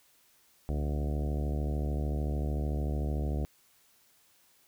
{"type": "harmonic tone with a mistuned harmonic", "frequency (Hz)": 73.42, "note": "D2", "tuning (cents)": 0, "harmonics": [1, 2, 3, 4, 5, 6, 7, 8, 9, 10], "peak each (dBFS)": [-30, -36, -40, -42, -44, -46, -47, -48, -49, -50], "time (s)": [0.69, 3.45], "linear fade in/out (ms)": 0, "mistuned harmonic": 1, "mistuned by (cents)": -110, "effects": ["white hiss -65 dBFS RMS until 4.67 s"]}